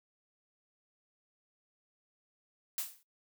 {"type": "noise with exponential decay", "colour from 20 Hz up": "blue", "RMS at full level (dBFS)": -32, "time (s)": [2.78, 3.03], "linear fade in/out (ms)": 1, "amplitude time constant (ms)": 53, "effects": ["noise-tail reverb RT60 0.1 s tail -19 dB re dry"]}